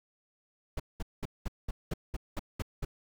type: noise bursts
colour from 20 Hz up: brown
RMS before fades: -33 dBFS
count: 10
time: 0.77-2.85 s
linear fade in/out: 5 ms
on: 28 ms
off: 200 ms
effects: none